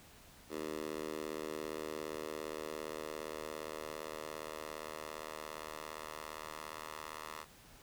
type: tone with high-pass filter sweep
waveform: 10% pulse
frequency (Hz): 77.4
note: D#2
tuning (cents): -9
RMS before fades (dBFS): -44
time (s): 0.49-7.46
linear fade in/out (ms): 50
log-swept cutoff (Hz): 350 to 890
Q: 1.6
effects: pink hiss -59 dBFS RMS until 7.82 s